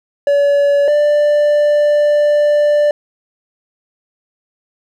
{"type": "tone pair in turn", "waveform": "triangle", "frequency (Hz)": [570, 590.1], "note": ["C#5", "D5"], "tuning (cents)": [48, 8], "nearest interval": "minor second", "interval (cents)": 60, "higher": "second", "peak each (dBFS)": -7, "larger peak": "neither", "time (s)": [[0.27, 0.88], [0.88, 2.91]], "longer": "second", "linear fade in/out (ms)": 2, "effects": []}